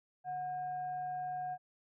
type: tone with frequency modulation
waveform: sine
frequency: 732 Hz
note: F#5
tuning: 19 cents flat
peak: -36 dBFS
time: 0.24-1.58 s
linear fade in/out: 50 ms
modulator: 877 Hz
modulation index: 0.24
effects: none